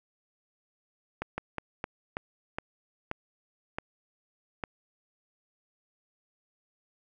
slowing click train, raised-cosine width 0.5 ms, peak -17 dBFS, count 9, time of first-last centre 1.22-4.638 s, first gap 160 ms, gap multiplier 1.27, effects none

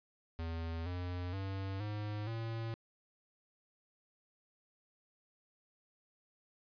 square tone with pitch steps, 82.41 / 89.35 / 96.88 / 105.04 / 113.88 Hz, E2 / F2 / G2 / G#2 / A#2, 0 / +40 / -20 / +20 / -40 cents, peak -38 dBFS, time 0.39-2.74 s, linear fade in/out 0 ms, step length 470 ms, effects resampled to 11025 Hz

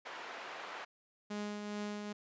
white band-pass noise, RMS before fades -46 dBFS, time 0.05-0.85 s, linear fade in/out 10 ms, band 480 to 1700 Hz, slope 12 dB/octave
sawtooth tone with tremolo, 207.7 Hz, G#3, in tune, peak -33 dBFS, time 1.3-2.13 s, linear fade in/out 10 ms, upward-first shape triangle, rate 2.4 Hz, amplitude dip 40%
effects resampled to 16000 Hz

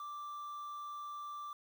triangle tone with quantisation, 1174.7 Hz, D6, in tune, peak -40 dBFS, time 0-1.53 s, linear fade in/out 2 ms, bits 10, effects none

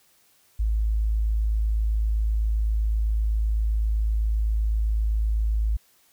sine tone, 53.9 Hz, A1, 35 cents flat, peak -20 dBFS, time 0.59-5.77 s, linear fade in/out 10 ms, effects white hiss -61 dBFS RMS until 6.12 s

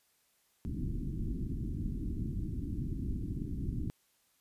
pink low-pass noise, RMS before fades -36 dBFS, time 0.65-3.9 s, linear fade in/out 0 ms, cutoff 320 Hz, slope 48 dB/octave, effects white hiss -72 dBFS RMS until 4.4 s + resampled to 32000 Hz

